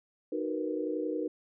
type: chord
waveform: sine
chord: B major seventh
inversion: first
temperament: just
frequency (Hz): 308.7 / 370.4 / 463 / 493.9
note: D#4 / F#4 / A#4 / B4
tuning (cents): -14 / +2 / -12 / 0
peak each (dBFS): -34 / -37 / -36 / -37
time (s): 0.32-1.28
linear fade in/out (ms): 5
effects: none